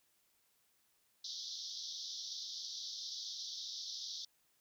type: band-pass noise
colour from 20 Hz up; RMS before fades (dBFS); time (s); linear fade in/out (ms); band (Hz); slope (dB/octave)
white; -45; 1.24-4.25; 5; 3400 to 5900; 96
effects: white hiss -75 dBFS RMS until 4.6 s